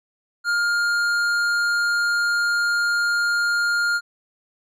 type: tone with tanh clipping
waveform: sine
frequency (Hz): 1410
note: F6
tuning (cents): +16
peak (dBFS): -20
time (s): 0.44-4.01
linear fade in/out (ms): 50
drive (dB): 12
effects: none